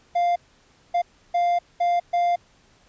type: tone bursts at uneven times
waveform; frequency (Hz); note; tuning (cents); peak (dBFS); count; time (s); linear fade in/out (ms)
triangle; 698.5; F5; 0; -16; 5; 0.15-0.36 / 0.94-1.02 / 1.34-1.59 / 1.8-2 / 2.13-2.36; 10
effects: pink hiss -58 dBFS RMS until 2.88 s + resampled to 16000 Hz